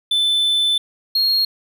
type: tone pair in turn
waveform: triangle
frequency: 3520 / 4268 Hz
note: A7 / C8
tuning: 0 / +34 cents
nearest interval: minor third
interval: 334 cents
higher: second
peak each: -13 dBFS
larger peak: neither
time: 0.11-0.78 / 1.15-1.45 s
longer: first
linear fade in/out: 5 ms
effects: none